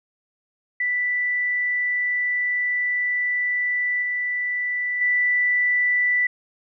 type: tone with level steps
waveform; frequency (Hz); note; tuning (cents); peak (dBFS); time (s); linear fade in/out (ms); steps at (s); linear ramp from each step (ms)
sine; 1975.5; B6; 0; -20 / -22 / -17; 0.8-6.27; 5; 4.02 / 5.01; 5
effects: none